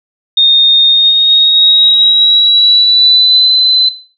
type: tone with pitch glide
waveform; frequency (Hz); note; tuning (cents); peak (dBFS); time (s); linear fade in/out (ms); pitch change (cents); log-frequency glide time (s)
sine; 3681 to 4037; A#7 to B7; -23 to +37; -4; 0.37-3.89; 5; +160; 0.89-3.5
effects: noise-tail reverb RT60 0.4 s tail -18 dB re dry